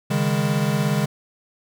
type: chord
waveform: square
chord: C# suspended second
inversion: none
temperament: equal with one note detuned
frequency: 138.59 / 155.56 / 203.4 Hz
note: C#3 / D#3 / G#3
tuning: 0 / 0 / -36 cents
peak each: -24 dBFS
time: 0.1-1.06 s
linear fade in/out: 10 ms
effects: none